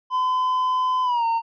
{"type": "tone with pitch glide", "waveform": "triangle", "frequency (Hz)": [1017, 916.6], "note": ["C6", "A#5"], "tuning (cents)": [-50, -29], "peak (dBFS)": -17, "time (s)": [0.1, 1.42], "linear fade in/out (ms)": 50, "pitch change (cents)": -179, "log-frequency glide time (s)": [1.03, 1.25], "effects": ["resampled to 11025 Hz"]}